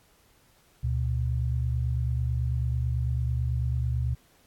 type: tone pair together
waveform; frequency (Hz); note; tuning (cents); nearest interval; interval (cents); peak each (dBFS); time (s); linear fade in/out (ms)
sine; 72 / 121.09; D2 / B2; -34 / -34; major sixth; 900; -27; 0.83-4.15; 10
effects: pink hiss -62 dBFS RMS until 4.46 s + AAC 64 kbps